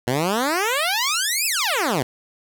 10% pulse exponential two-way sweep, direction up then down, 116.54 to 2663 to 116.54 Hz, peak -11 dBFS, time 0.07-2.03 s, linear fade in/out 5 ms, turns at 1.46 s, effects none

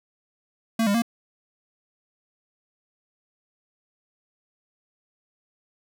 square tone with pitch steps, 226.4 / 201.6 / 232.9 Hz, A3 / G3 / A#3, +50 / +49 / -1 cents, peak -20 dBFS, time 0.79-1.021 s, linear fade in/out 5 ms, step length 77 ms, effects none

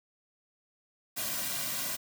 white noise with comb filter, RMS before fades -34 dBFS, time 1.16-1.97 s, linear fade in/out 20 ms, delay 2.3 ms, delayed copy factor -0.75, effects none

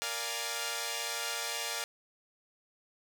5% pulse chord, Bb dominant seventh, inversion none, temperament equal, 466.2 / 587.3 / 698.5 / 830.6 Hz, Bb4 / D5 / F5 / Ab5, 0 / 0 / 0 / 0 cents, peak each -28 dBFS, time 0.02-1.84 s, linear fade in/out 0 ms, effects none

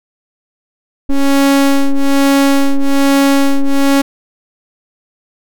square ring-modulated tone, 138.59 Hz, C#3, in tune, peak -5 dBFS, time 1.09-4.02 s, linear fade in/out 10 ms, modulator 138 Hz, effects none

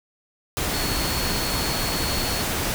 sine tone in noise, 4367 Hz, C#8, 27 cents flat, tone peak -30 dBFS, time 0.74-2.42 s, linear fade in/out 0 ms, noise pink, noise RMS -25 dBFS, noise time 0.57-2.74 s, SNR -8 dB, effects none

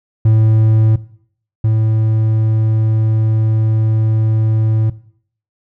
triangle tone pair in turn, 110 / 110 Hz, A2 / A2, 0 / 0 cents, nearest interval unison, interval 0 cents, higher neither, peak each -5 / -8 dBFS, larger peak first, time 0.25-0.96 / 1.64-4.9 s, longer second, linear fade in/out 5 ms, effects noise-tail reverb RT60 0.6 s tail -18 dB re dry

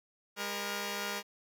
5% pulse tone pair together, 202.8 / 472.2 Hz, G#3 / A#4, -41 / +22 cents, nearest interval octave + minor third, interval 1463 cents, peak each -26 dBFS, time 0.36-1.23 s, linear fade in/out 50 ms, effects none

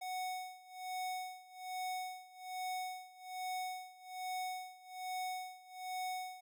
square tone with tremolo, 740 Hz, F#5, in tune, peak -38 dBFS, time 0.01-6.41 s, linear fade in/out 10 ms, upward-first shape sine, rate 1.2 Hz, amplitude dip 90%, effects none

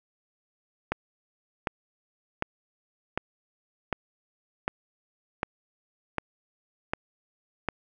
click train, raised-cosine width 0.5 ms, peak -11 dBFS, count 10, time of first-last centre 0.92-7.687 s, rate 1.33 Hz, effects none

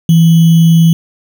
sine tone with sample-and-hold, 164.81 Hz, E3, in tune, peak -3 dBFS, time 0.09-0.93 s, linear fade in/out 2 ms, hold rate 3150 Hz, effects none

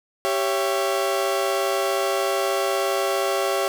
30% pulse chord, C# diminished, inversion second, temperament equal with one note detuned, 392 / 554.4 / 671.2 Hz, G4 / C#5 / E5, 0 / 0 / +31 cents, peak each -22 / -22 / -24 dBFS, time 0.25-3.68 s, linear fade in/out 0 ms, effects none

